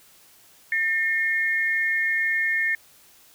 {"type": "tone pair together", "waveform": "sine", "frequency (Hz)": [1807, 2149], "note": ["A6", "C7"], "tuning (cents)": [46, 46], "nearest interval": "minor third", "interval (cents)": 300, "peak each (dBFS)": [-22, -25], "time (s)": [0.72, 2.75], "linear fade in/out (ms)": 2, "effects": ["white hiss -54 dBFS RMS until 3.34 s"]}